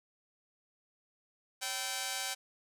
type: tone with amplitude modulation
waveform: 5% pulse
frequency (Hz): 774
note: G5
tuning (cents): -22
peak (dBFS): -19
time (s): 1.61-2.35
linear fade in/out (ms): 20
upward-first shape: sine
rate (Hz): 222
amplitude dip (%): 90
effects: none